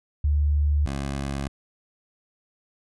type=tone pair in turn; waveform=sine / 15% pulse; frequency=73.42 / 69.1 Hz; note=D2 / C#2; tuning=0 / -5 cents; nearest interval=minor second; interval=105 cents; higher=first; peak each=-18 / -21 dBFS; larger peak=first; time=0.24-0.86 / 0.86-1.48 s; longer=neither; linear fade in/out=5 ms; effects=resampled to 24000 Hz